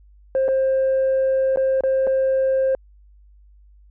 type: tone with dropouts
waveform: sine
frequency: 530 Hz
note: C5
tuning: 22 cents sharp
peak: -14 dBFS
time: 0.35-2.75 s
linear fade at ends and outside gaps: 1 ms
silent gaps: 0.481-0.486 / 1.56-1.572 / 1.808-1.836 / 2.069-2.073 s
effects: tanh soft clip ceiling -14 dBFS + added 50 Hz sine -47 dBFS peak until 3.9 s